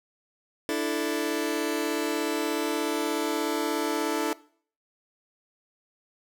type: chord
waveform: sawtooth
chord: D suspended second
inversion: none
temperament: just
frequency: 293.7 / 330.4 / 440.5 Hz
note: D4 / E4 / A4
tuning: 0 / +4 / +2 cents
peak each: -26 dBFS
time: 0.69-4.33 s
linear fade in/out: 0 ms
effects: noise-tail reverb RT60 0.5 s tail -20 dB re dry